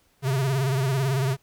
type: tone with vibrato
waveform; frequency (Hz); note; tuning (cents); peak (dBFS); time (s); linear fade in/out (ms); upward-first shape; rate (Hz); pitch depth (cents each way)
square; 134; C3; +42; -22; 0.22-1.37; 50; sine; 18; 89
effects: pink hiss -64 dBFS RMS until 1.42 s